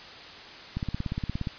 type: click train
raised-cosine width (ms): 5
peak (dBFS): -17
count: 13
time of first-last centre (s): 0.77-1.472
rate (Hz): 17.1
effects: white hiss -44 dBFS RMS until 1.58 s + resampled to 11025 Hz